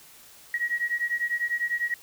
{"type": "beating tone pair", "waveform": "sine", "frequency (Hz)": [1900, 1910], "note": ["A#6", "A#6"], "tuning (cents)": [33, 42], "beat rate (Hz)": 10, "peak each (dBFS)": -28, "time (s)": [0.54, 1.94], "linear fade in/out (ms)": 2, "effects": ["white hiss -51 dBFS RMS until 2.02 s"]}